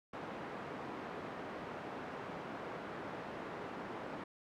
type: band-pass noise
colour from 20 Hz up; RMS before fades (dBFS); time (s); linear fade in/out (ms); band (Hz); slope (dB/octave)
pink; -45; 0.13-4.24; 5; 220 to 1500; 12
effects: none